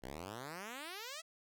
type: exponential sweep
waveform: 5% pulse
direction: up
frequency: 58.1 to 673 Hz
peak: -33 dBFS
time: 0.02-1.22 s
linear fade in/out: 20 ms
effects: none